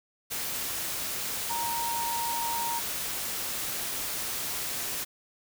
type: tone in noise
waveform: sine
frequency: 932.3 Hz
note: A#5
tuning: in tune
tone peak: -30 dBFS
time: 1.49-2.8 s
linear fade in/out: 20 ms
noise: white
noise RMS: -33 dBFS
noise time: 0.3-5.05 s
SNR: 0 dB
effects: none